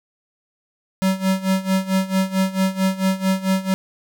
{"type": "tone with tremolo", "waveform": "square", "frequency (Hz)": 190, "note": "F#3", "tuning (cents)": 46, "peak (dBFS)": -15, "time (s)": [1.02, 3.74], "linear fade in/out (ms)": 0, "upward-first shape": "sine", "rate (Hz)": 4.5, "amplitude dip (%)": 85, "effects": []}